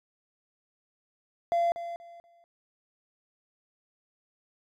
triangle tone with echo, 685 Hz, F5, 34 cents flat, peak -20 dBFS, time 1.52-1.72 s, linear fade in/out 0 ms, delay 240 ms, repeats 3, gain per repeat -12 dB, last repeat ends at 2.44 s, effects tanh soft clip ceiling -17 dBFS

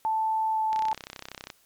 sine tone with pitch glide, 880 to 874.9 Hz, A5 to A5, 0 to -10 cents, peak -23 dBFS, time 0.05-0.93 s, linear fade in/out 0 ms, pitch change -10 cents, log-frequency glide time 0.52-0.59 s
click train, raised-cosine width 0.2 ms, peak -20 dBFS, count 26, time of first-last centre 0.73-1.502 s, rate 32.4 Hz
effects white hiss -63 dBFS RMS until 1.65 s + MP3 96 kbps

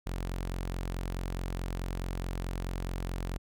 sawtooth tone, 44.67 Hz, F1, 40 cents sharp, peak -29 dBFS, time 0.06-3.38 s, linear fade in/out 10 ms, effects none

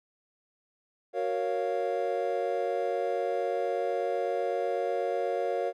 triangle chord, Gb major seventh, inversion none, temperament equal, 370 / 466.2 / 554.4 / 698.5 Hz, Gb4 / Bb4 / Db5 / F5, 0 / 0 / 0 / 0 cents, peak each -33 / -30 / -30 / -31 dBFS, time 1.13-5.73 s, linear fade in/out 50 ms, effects none

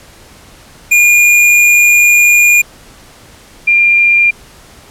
square / sine tone pair in turn, 2424 / 2395 Hz, D#7 / D7, -46 / +33 cents, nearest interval unison, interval 21 cents, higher first, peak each -5 dBFS, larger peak neither, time 0.91-2.62 / 3.67-4.31 s, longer first, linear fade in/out 10 ms, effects pink hiss -39 dBFS RMS until 4.9 s + low-pass 12000 Hz 12 dB/octave

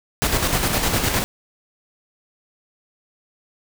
pink noise with tremolo, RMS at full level -19 dBFS, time 0.22-1.24 s, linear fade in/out 0 ms, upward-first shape square, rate 9.8 Hz, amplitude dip 40%, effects none

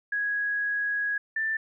sine tone pair in turn, 1661 / 1773.7 Hz, G#6 / A6, 0 / +13 cents, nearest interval minor second, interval 113 cents, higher second, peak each -25 dBFS, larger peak neither, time 0.12-1.18 / 1.36-1.57 s, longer first, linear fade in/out 5 ms, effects none

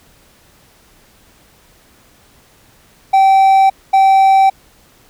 triangle tone bursts at uneven times, 774 Hz, G5, 22 cents flat, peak -4 dBFS, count 2, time 3.13-3.7 / 3.93-4.5 s, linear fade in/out 10 ms, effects pink hiss -49 dBFS RMS until 5.09 s

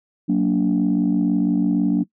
sine chord, Gb augmented, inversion none, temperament just, 185 / 231.2 / 289.1 Hz, Gb3 / Bb3 / D4, 0 / -14 / -27 cents, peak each -19 / -20 / -18 dBFS, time 0.28-2.04 s, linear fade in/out 20 ms, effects noise-tail reverb RT60 0.1 s tail -22 dB re dry + tanh soft clip ceiling -10 dBFS

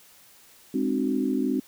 sine chord, Ab dominant seventh, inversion none, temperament equal with one note detuned, 207.7 / 261.6 / 304 / 370 Hz, Ab3 / C4 / Eb4 / Gb4, 0 / 0 / -40 / 0 cents, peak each -30 / -25 / -29 / -31 dBFS, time 0.74-1.6 s, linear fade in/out 5 ms, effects white hiss -54 dBFS RMS until 1.67 s

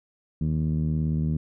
10% pulse tone with low-pass filter, 77.78 Hz, D#2, in tune, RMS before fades -25 dBFS, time 0.41-1.37 s, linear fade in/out 5 ms, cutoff 180 Hz, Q 2.4, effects none

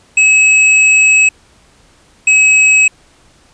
square tone pair in turn, 2572 / 2561 Hz, E7 / D#7, -43 / +49 cents, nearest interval unison, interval 8 cents, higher first, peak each -6 dBFS, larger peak neither, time 0.17-1.29 / 2.27-2.88 s, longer first, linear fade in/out 5 ms, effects pink hiss -48 dBFS RMS until 3.53 s + resampled to 22050 Hz

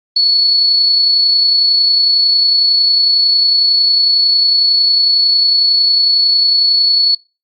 sine tone with amplitude modulation, 4409 Hz, C#8, 10 cents flat, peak -7 dBFS, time 0.16-7.15 s, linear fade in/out 5 ms, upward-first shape sine, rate 31 Hz, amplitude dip 30%, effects noise-tail reverb RT60 0.3 s tail -25 dB re dry + Opus 32 kbps

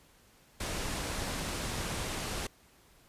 pink low-pass noise, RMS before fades -36 dBFS, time 0.6-2.47 s, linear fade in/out 5 ms, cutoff 11000 Hz, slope 24 dB/octave, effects pink hiss -62 dBFS RMS until 3.08 s + resampled to 32000 Hz

